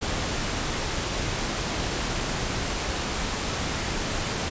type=noise; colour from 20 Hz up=pink; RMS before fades=-28 dBFS; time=0.01-4.5 s; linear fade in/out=20 ms; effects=resampled to 16000 Hz